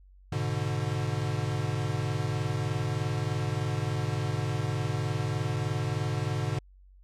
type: chord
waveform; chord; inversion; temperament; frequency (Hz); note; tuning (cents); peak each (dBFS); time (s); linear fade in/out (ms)
square; G# diminished; none; equal; 103.83 / 123.47 / 146.83; G#2 / B2 / D3; 0 / 0 / 0; -33; 0.32-6.59; 5
effects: added 47 Hz sine -52 dBFS peak until 7.03 s + low-pass 8000 Hz 12 dB/octave